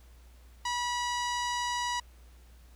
sawtooth tone with low-pass filter, 972 Hz, B5, 28 cents flat, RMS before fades -32 dBFS, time 0.65-2 s, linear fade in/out 5 ms, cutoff 6400 Hz, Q 1.4, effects added 60 Hz sine -52 dBFS peak until 2.75 s + pink hiss -63 dBFS RMS until 2.75 s

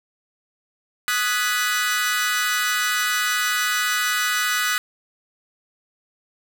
sawtooth chord, G# minor seventh, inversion second, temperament equal with one note detuned, 1244.5 / 1480 / 1695.1 / 1975.5 Hz, D#6 / F#6 / G#6 / B6, 0 / 0 / +35 / 0 cents, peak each -22 / -20 / -26 / -22 dBFS, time 1.08-4.78 s, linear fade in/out 0 ms, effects none

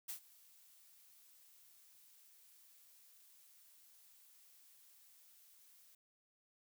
blue noise with ADSR envelope, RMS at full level -43 dBFS, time 0.08-5.95 s, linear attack 14 ms, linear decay 99 ms, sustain -22 dB, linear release 4 ms, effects none

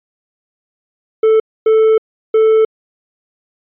triangle tone bursts at uneven times, 440 Hz, A4, in tune, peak -5 dBFS, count 3, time 1.23-1.4 / 1.66-1.98 / 2.34-2.65 s, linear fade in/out 5 ms, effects resampled to 8000 Hz

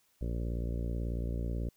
harmonic tone, 58.27 Hz, A#1, in tune, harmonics 1 / 2 / 3 / 4 / 5 / 6 / 7 / 8 / 9 / 10, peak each -33 / -39 / -43 / -45 / -47 / -49 / -50 / -51 / -52 / -53 dBFS, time 0.21-1.69 s, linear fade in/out 5 ms, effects white hiss -71 dBFS RMS until 1.76 s

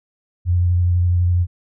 sine tone with vibrato, 88.4 Hz, F2, 22 cents sharp, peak -13 dBFS, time 0.45-1.47 s, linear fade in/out 50 ms, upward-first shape sine, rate 12 Hz, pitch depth 20 cents each way, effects none

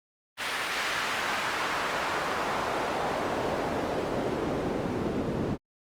pink noise with band-pass filter sweep, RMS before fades -30 dBFS, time 0.37-5.58 s, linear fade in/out 50 ms, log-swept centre 2200 to 240 Hz, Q 0.94, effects Opus 32 kbps

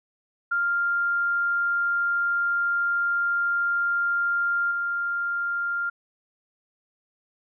sine tone with level steps, 1396.9 Hz, F6, in tune, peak -21 / -24 dBFS, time 0.51-5.9 s, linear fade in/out 10 ms, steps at 4.71 s, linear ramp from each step 5 ms, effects none

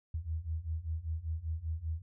sine beating tone pair, 77.78 / 82.88 Hz, D#2 / E2, 0 / +10 cents, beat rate 5.1 Hz, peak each -38 / -36 dBFS, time 0.14-2.02 s, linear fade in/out 5 ms, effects none

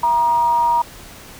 sine tone with amplitude modulation, 947 Hz, A#5, 27 cents sharp, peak -11 dBFS, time 0.03-0.82 s, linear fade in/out 5 ms, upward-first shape sine, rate 272 Hz, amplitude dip 40%, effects pink hiss -39 dBFS RMS until 1.39 s

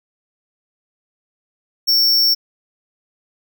square tone, 5460 Hz, F8, 40 cents flat, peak -12 dBFS, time 1.87-2.35 s, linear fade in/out 20 ms, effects none

